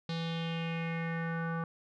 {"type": "tone with low-pass filter sweep", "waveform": "square", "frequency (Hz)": 165.5, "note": "E3", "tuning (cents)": 7, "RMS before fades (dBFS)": -35, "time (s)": [0.09, 1.64], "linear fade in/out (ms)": 2, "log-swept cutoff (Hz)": [4100, 1300], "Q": 4, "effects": []}